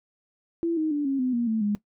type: tone with pitch steps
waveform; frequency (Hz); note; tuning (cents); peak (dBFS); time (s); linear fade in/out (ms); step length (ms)
sine; 335.6 / 313.1 / 292.2 / 272.6 / 254.3 / 237.3 / 221.4 / 206.6; E4 / D#4 / D4 / C#4 / C4 / A#3 / A3 / G#3; +31 / +11 / -9 / -29 / -49 / +31 / +11 / -9; -22; 0.63-1.75; 0; 140
effects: noise-tail reverb RT60 0.1 s tail -17 dB re dry